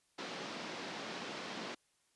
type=band-pass noise; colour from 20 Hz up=pink; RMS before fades=-44 dBFS; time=0.18-1.75 s; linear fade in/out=10 ms; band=190 to 5300 Hz; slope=24 dB/octave; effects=white hiss -75 dBFS RMS until 2.15 s + resampled to 24000 Hz